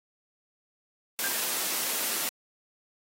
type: high-pass noise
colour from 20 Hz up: white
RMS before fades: -30 dBFS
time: 1.19-2.29 s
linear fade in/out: 0 ms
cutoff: 200 Hz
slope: 24 dB/octave
type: tone with exponential decay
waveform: sine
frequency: 1589 Hz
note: G6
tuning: 23 cents sharp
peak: -26 dBFS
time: 1.24-1.41 s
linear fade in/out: 1 ms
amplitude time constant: 36 ms
effects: AAC 48 kbps